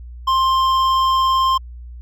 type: tone with hard clipping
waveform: sine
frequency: 1053 Hz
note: C6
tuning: 11 cents sharp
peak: -15 dBFS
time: 0.27-1.58 s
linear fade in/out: 10 ms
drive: 9 dB
effects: added 60 Hz sine -32 dBFS peak until 2.01 s